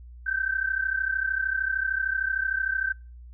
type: tone pair together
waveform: sine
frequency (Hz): 1534.8 / 1568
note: G6 / G6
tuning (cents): -37 / 0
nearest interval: unison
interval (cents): 37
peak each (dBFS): -27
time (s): 0.26-2.93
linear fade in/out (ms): 10
effects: noise-tail reverb RT60 0.3 s tail -22 dB re dry + added 60 Hz sine -42 dBFS peak until 3.33 s